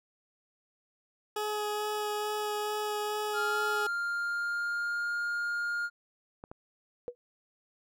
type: tone with vibrato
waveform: 20% pulse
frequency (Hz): 421.1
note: G#4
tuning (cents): +24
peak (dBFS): -26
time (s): 1.36-3.87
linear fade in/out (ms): 5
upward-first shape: sine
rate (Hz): 2.3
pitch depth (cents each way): 9
type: tone with pitch glide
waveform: triangle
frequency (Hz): 1393 to 1414.9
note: F6 to F6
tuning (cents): -5 to +22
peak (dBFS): -28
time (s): 3.33-5.9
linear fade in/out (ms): 50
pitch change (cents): +27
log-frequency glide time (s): 3.57-5.15
type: clicks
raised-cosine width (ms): 1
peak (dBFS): -30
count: 2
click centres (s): 6.439 / 6.515
type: tone with exponential decay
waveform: sine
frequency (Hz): 486.7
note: B4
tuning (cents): -25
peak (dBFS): -29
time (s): 7.08-7.15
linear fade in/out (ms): 0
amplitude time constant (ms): 15
effects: none